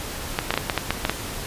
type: clicks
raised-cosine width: 0.3 ms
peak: -4 dBFS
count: 9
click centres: 0.389 / 0.506 / 0.54 / 0.576 / 0.698 / 0.777 / 0.906 / 1.051 / 1.096 s
effects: pink hiss -32 dBFS RMS until 1.46 s + resampled to 32000 Hz